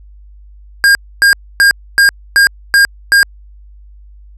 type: tone bursts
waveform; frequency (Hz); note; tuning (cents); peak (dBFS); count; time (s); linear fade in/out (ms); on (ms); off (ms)
square; 1614; G#6; -50; -5; 7; 0.84-3.23; 0; 110; 270
effects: added 50 Hz sine -35 dBFS peak until 4.37 s + low-pass 11000 Hz 12 dB/octave